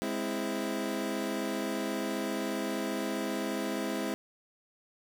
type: chord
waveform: 25% pulse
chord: Ab augmented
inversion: none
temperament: equal with one note detuned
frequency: 206.7 / 261.6 / 329.6 Hz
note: Ab3 / C4 / E4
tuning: -8 / 0 / 0 cents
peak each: -32 dBFS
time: 0.02-4.14 s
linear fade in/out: 0 ms
effects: none